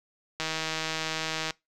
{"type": "click train", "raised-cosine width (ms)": 0.2, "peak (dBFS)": -13, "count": 177, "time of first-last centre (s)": [0.4, 1.507], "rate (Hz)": 159, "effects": ["noise-tail reverb RT60 0.2 s tail -23 dB re dry"]}